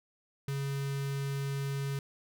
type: tone with notch filter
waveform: square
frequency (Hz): 138.59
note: C#3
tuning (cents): 0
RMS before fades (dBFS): -34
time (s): 0.48-1.99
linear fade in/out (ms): 2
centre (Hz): 740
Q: 1.3
effects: none